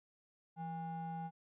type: ring-modulated tone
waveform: triangle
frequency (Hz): 321.8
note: E4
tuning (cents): -42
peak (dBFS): -35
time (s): 0.56-1.31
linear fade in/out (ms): 50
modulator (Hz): 490
effects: resampled to 8000 Hz